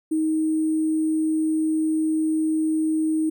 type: tone with sample-and-hold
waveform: sine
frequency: 314.4 Hz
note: D#4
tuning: 18 cents sharp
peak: -19 dBFS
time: 0.11-3.3 s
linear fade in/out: 10 ms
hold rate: 8820 Hz
effects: none